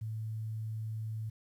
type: tone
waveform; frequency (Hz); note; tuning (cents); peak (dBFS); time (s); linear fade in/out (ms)
sine; 110; A2; 0; -35; 0.01-1.3; 10
effects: 11-bit